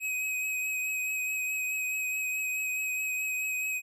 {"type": "tone with vibrato", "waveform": "square", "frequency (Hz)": 2531, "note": "D#7", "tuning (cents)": 29, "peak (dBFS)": -30, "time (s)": [0, 3.82], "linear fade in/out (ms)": 50, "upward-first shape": "triangle", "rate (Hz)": 4.7, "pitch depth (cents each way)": 22, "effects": []}